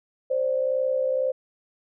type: tone pair together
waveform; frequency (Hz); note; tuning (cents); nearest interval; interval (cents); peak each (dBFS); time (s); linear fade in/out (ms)
sine; 523.3 / 585.2; C5 / D5; 0 / -6; major second; 194; -22 / -28; 0.3-1.32; 10
effects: none

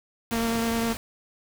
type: noise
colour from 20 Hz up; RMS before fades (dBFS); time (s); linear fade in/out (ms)
pink; -35; 0.31-0.97; 0
type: tone with vibrato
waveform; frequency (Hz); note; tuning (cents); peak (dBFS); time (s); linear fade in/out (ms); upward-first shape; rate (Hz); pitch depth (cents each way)
sawtooth; 229.5; A#3; -27; -20; 0.31-0.94; 20; sine; 9.6; 13
effects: none

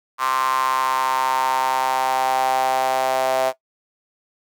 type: tone with high-pass filter sweep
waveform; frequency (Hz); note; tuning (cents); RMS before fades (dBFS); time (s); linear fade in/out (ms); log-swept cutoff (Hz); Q
sawtooth; 130.81; C3; 0; -20; 0.18-3.53; 50; 1100 to 670; 6.9
effects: noise-tail reverb RT60 0.1 s tail -17 dB re dry

